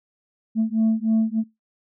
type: beating tone pair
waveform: sine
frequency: 220.3 / 223.6 Hz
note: A3 / A3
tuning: +2 / +28 cents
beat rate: 3.3 Hz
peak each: -19 dBFS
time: 0.55-1.44 s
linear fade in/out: 50 ms
effects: noise-tail reverb RT60 0.2 s tail -24 dB re dry + tanh soft clip ceiling -14 dBFS